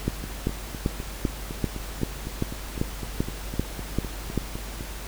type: two click trains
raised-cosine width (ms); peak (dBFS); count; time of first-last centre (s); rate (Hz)
3; -20 / -10; 19 / 12; 0.24-4.809 / 0.08-4.377; 3.94 / 2.56
effects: added 49 Hz sine -35 dBFS peak until 5.07 s + pink hiss -39 dBFS RMS until 5.07 s